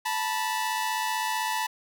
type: tone pair together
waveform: sawtooth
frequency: 880 / 975.7 Hz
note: A5 / B5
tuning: 0 / -21 cents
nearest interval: major second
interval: 179 cents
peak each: -25 / -26 dBFS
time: 0.05-1.67 s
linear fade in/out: 10 ms
effects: none